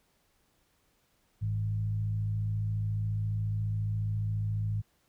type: tone with frequency modulation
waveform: sine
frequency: 105.3 Hz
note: G#2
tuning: 24 cents sharp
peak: -28 dBFS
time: 1.41-4.82 s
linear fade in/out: 20 ms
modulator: 54.4 Hz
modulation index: 0.47
effects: pink hiss -71 dBFS RMS until 5.08 s